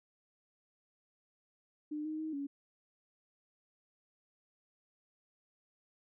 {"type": "tone with pitch steps", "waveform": "sine", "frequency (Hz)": [300.8, 310.6, 314.5, 281.4], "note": ["D4", "D#4", "D#4", "C#4"], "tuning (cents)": [42, -3, 19, 26], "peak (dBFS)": -36, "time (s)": [1.91, 2.47], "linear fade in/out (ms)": 10, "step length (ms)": 140, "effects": []}